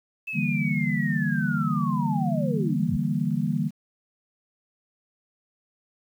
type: linear sweep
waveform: sine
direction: down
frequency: 2637 to 49 Hz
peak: -29 dBFS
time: 0.27-2.97 s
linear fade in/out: 10 ms
type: chord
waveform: sine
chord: E half-diminished seventh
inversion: third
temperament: equal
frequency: 146.83 / 164.81 / 196 / 233.1 Hz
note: D3 / E3 / G3 / Bb3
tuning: 0 / 0 / 0 / 0 cents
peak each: -28 dBFS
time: 0.33-3.71 s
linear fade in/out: 50 ms
effects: 9-bit